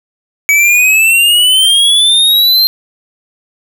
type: exponential sweep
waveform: square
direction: up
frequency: 2269 to 4186 Hz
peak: -6 dBFS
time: 0.49-2.67 s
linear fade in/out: 0 ms
effects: none